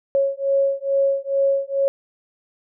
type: beating tone pair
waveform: sine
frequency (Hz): 549 / 551.3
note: C#5 / C#5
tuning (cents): -17 / -10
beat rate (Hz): 2.3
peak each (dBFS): -20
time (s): 0.15-1.88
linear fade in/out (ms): 0
effects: none